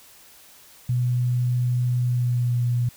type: tone with pitch glide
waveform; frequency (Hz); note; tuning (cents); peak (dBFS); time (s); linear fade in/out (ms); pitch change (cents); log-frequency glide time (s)
sine; 123.47 to 121.14; B2 to B2; 0 to -33; -19; 0.89-2.89; 5; -33; 1.98-2.64
effects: white hiss -50 dBFS RMS until 2.96 s